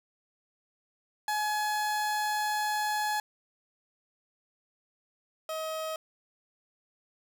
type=tone pair in turn; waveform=30% pulse; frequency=846 / 633.8 Hz; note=G#5 / D#5; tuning=+32 / +32 cents; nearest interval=perfect fourth; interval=500 cents; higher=first; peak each=-25 / -30 dBFS; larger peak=first; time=1.28-3.2 / 5.49-5.96 s; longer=first; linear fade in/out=2 ms; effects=none